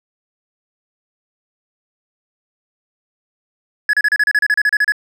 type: tone bursts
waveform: triangle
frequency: 1693 Hz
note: G#6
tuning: 33 cents sharp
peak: -9 dBFS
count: 14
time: 3.89-4.921 s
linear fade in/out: 2 ms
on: 43 ms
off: 33 ms
effects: none